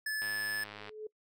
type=tone; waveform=square; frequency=1728 Hz; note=A6; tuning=32 cents flat; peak=-33 dBFS; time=0.06-0.64 s; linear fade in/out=5 ms
type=click train; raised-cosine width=0.3 ms; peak=-29 dBFS; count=71; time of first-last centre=0.22-0.893 s; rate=104 Hz
type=tone with exponential growth; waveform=sine; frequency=430 Hz; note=A4; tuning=40 cents flat; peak=-36 dBFS; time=0.56-1.07 s; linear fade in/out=5 ms; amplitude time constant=110 ms
effects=noise-tail reverb RT60 0.1 s tail -22 dB re dry